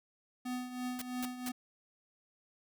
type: tone with tremolo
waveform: square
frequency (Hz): 250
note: B3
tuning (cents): +21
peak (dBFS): -35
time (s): 0.45-1.52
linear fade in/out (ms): 10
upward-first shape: triangle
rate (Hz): 3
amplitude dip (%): 70
type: noise bursts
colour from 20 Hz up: white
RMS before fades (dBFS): -41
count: 3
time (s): 0.99-1.488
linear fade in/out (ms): 0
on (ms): 26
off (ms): 210
effects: none